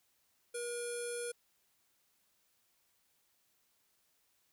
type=tone with low-pass filter; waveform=square; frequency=478.4 Hz; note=A#4; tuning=45 cents sharp; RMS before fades=-40 dBFS; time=0.54-1.32 s; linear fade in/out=10 ms; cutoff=10000 Hz; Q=8.7; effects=white hiss -75 dBFS RMS until 4.52 s